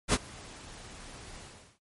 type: noise with ADSR envelope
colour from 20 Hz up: pink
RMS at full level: -23 dBFS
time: 0.08-1.79 s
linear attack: 53 ms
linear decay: 42 ms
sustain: -24 dB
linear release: 400 ms
effects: noise-tail reverb RT60 0.1 s tail -22 dB re dry + MP3 48 kbps